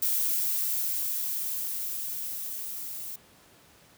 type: noise with level ramp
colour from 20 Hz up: violet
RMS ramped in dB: -26 to -38 dBFS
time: 0.02-3.16 s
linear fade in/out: 5 ms
effects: pink hiss -57 dBFS RMS until 3.97 s + high-pass 80 Hz 12 dB/octave